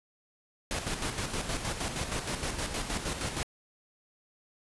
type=noise with tremolo; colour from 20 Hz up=pink; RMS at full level=-32 dBFS; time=0.71-3.43 s; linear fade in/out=0 ms; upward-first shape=square; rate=6.4 Hz; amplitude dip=50%; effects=resampled to 24000 Hz